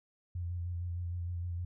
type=tone with vibrato; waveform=sine; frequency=87.31 Hz; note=F2; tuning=in tune; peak=-34 dBFS; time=0.35-1.65 s; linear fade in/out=5 ms; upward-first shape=square; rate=6.5 Hz; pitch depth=24 cents each way; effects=none

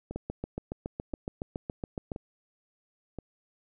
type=two click trains; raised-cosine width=2 ms; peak=-20 / -24 dBFS; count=15 / 4; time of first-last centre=0.16-2.118 / 0.11-3.187 s; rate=7.15 / 0.975 Hz; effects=none

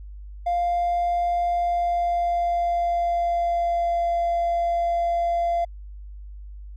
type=tone with pitch glide; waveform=triangle; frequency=698.5 to 687.3 Hz; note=F5 to F5; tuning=0 to -28 cents; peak=-17 dBFS; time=0.46-5.65 s; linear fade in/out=10 ms; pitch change=-28 cents; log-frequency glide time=1.5-4.08 s; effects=tanh soft clip ceiling -16 dBFS + added 50 Hz sine -36 dBFS peak until 6.76 s

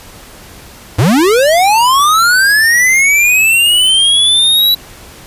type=linear sweep; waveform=square; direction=up; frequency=87.31 to 3951 Hz; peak=-7 dBFS; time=0.98-4.75 s; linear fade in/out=10 ms; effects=pink hiss -35 dBFS RMS until 5.26 s + resampled to 32000 Hz

